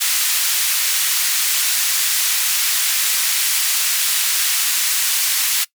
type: band-pass noise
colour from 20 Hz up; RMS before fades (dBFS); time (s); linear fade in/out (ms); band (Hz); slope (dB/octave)
white; -18; 0-5.65; 20; 1700 to 14000; 12
effects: noise-tail reverb RT60 0.1 s tail -20 dB re dry